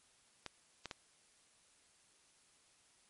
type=clicks; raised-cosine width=0.2 ms; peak=-25 dBFS; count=3; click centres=0.463 / 0.857 / 0.912 s; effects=white hiss -69 dBFS RMS until 3.09 s + MP3 48 kbps